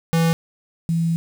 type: tone pair in turn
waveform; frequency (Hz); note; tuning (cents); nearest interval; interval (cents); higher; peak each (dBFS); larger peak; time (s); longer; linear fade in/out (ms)
square / sine; 165.1 / 166.15; E3 / E3; +3 / +14; unison; 11; second; -16 / -17; first; 0.13-0.33 / 0.89-1.16; second; 0
effects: 7-bit